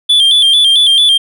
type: tone with vibrato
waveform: triangle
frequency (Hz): 3320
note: G#7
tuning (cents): -1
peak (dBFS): -4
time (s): 0.09-1.18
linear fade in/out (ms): 10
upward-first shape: square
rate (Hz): 4.5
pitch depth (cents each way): 71
effects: none